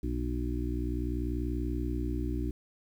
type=harmonic tone; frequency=60.5 Hz; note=B1; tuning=35 cents flat; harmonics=1 / 2 / 4 / 5 / 6; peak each=-32 / -38 / -39 / -36 / -41 dBFS; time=0.03-2.51 s; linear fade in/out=5 ms; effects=10-bit